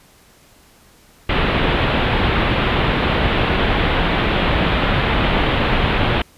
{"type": "low-pass noise", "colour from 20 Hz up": "pink", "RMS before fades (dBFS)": -17, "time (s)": [1.29, 6.22], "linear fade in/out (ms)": 5, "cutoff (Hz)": 3600, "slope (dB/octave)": 48, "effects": ["pink hiss -50 dBFS RMS until 6.37 s", "resampled to 32000 Hz"]}